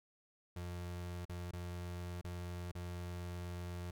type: tone with dropouts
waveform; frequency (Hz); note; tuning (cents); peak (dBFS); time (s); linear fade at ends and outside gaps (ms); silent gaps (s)
35% pulse; 88.1; F2; +16; -40; 0.56-3.91; 5; 1.253-1.294 / 1.512-1.532 / 2.213-2.244 / 2.716-2.751
effects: none